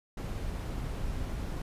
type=noise; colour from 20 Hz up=brown; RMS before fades=-35 dBFS; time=0.17-1.62 s; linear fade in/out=5 ms; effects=resampled to 32000 Hz